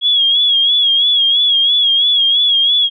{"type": "tone with vibrato", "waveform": "sine", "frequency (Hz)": 3322, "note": "G#7", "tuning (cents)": 0, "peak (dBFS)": -9, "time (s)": [0.01, 2.9], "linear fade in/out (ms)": 50, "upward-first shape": "sine", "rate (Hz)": 3, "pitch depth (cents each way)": 63, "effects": []}